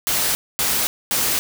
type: noise bursts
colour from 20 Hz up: white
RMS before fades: -20 dBFS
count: 3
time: 0.07-1.39 s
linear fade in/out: 0 ms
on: 280 ms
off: 240 ms
effects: none